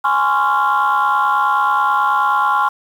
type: chord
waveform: sine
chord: Db major seventh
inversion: second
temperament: just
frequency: 831.5 / 1039.4 / 1108.7 / 1385.9 Hz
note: Ab5 / C6 / Db6 / F6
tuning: +2 / -12 / 0 / -14 cents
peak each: -17 dBFS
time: 0.04-2.69 s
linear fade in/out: 10 ms
effects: tanh soft clip ceiling -6 dBFS + 7-bit